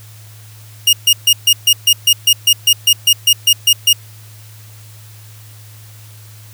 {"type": "tone bursts", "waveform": "sawtooth", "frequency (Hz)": 2848, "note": "F7", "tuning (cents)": 33, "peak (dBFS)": -3, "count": 16, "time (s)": [0.87, 3.93], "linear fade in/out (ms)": 5, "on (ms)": 60, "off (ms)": 140, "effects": ["added 107 Hz sine -36 dBFS peak until 6.53 s", "white hiss -43 dBFS RMS until 6.53 s"]}